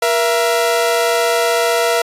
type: tone pair together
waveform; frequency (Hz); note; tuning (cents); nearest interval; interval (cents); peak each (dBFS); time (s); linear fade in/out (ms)
sawtooth; 474.5 / 671; A#4 / E5; +31 / +31; tritone; 600; -12; 0.02-2.02; 5
effects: resampled to 32000 Hz